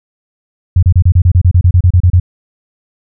sine tone bursts, 89.3 Hz, F2, 39 cents sharp, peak -3 dBFS, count 15, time 0.76-2.199 s, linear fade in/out 5 ms, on 67 ms, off 31 ms, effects none

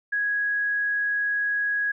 sine tone, 1661.2 Hz, G#6, in tune, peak -22 dBFS, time 0.12-1.92 s, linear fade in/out 10 ms, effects none

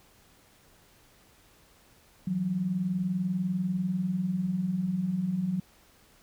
sine tone pair together, 164.81 / 184.99 Hz, E3 / F#3, 0 / 0 cents, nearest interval major second, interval 200 cents, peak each -34 / -27 dBFS, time 2.27-5.6 s, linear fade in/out 5 ms, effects pink hiss -60 dBFS RMS until 6.22 s

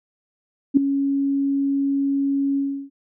sine tone with ADSR envelope, 277.2 Hz, C#4, in tune, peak -7 dBFS, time 0.74-2.9 s, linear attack 30 ms, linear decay 5 ms, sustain -11 dB, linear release 330 ms, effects none

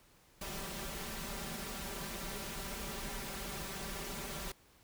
pink noise with comb filter, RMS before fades -42 dBFS, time 0.41-4.52 s, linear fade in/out 5 ms, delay 5.1 ms, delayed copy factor +0.8, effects pink hiss -65 dBFS RMS until 4.83 s

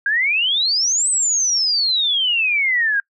sine exponential two-way sweep, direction up then down, 1590 to 8280 to 1590 Hz, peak -15 dBFS, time 0.06-3 s, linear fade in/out 2 ms, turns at 1.09 s, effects noise-tail reverb RT60 0.1 s tail -25 dB re dry

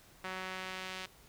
sawtooth tone with band-pass filter sweep, 186.7 Hz, F#3, 16 cents sharp, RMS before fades -42 dBFS, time 0.24-1.06 s, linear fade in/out 5 ms, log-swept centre 1700 to 3100 Hz, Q 0.97, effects pink hiss -60 dBFS RMS until 1.28 s

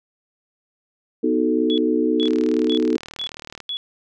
sine chord, B dominant seventh, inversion none, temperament equal, 246.9 / 311.1 / 370 / 440 Hz, B3 / D#4 / F#4 / A4, 0 / 0 / 0 / 0 cents, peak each -22 / -20 / -25 / -22 dBFS, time 1.23-2.97 s, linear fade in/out 10 ms
sine tone bursts, 3385 Hz, G#7, 32 cents sharp, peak -24 dBFS, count 5, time 1.7-3.77 s, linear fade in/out 0 ms, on 78 ms, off 420 ms
click train, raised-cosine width 0.2 ms, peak -18 dBFS, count 54, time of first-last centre 2.23-3.603 s, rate 38.6 Hz
effects none

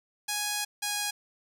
5% pulse tone pair in turn, 830.6 / 825.8 Hz, G#5 / G#5, 0 / -10 cents, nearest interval unison, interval 10 cents, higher first, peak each -17 dBFS, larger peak neither, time 0.28-0.65 / 0.82-1.11 s, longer first, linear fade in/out 10 ms, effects none

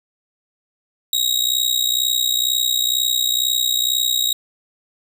sawtooth tone with amplitude modulation, 3800 Hz, A#7, 33 cents sharp, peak -10 dBFS, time 1.13-4.33 s, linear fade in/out 2 ms, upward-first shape sine, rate 62.1 Hz, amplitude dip 80%, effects none

